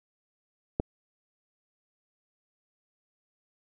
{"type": "clicks", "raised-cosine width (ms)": 2, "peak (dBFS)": [-12, -29], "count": 2, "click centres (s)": [0.799, 0.802], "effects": []}